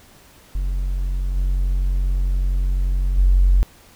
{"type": "tone with level steps", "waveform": "triangle", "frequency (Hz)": 45.82, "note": "F#1", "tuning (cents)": -16, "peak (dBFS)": [-17, -14, -7], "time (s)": [0.55, 3.63], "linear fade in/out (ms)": 0, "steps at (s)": [1.35, 3.17], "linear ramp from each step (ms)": 20, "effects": ["tanh soft clip ceiling -8 dBFS", "pink hiss -49 dBFS RMS until 3.95 s"]}